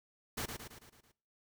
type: noise with echo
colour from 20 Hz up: pink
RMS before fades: -38 dBFS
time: 0.37-0.46 s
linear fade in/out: 10 ms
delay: 110 ms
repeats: 6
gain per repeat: -5 dB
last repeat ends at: 1.12 s
effects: noise-tail reverb RT60 0.5 s tail -21 dB re dry